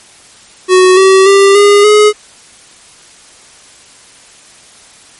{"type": "tone with pitch steps", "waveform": "square", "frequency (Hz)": [370, 382.2, 394.7, 407.7, 421.1], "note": ["F#4", "G4", "G4", "G#4", "G#4"], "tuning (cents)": [0, -44, 12, -32, 24], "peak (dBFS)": -3, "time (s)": [0.68, 2.13], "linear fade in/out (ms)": 50, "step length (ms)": 290, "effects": ["white hiss -39 dBFS RMS until 5.19 s", "MP3 48 kbps"]}